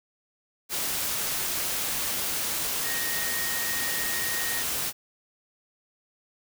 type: tone in noise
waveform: sine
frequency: 1864.7 Hz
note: A#6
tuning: in tune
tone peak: -33 dBFS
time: 2.82-4.65 s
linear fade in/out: 50 ms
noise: white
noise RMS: -29 dBFS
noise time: 0.69-4.93 s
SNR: -7 dB
effects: none